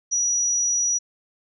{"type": "tone", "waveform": "sine", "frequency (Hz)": 5830, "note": "F#8", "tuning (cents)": -26, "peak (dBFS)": -19, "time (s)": [0.11, 0.99], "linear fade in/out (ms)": 20, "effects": []}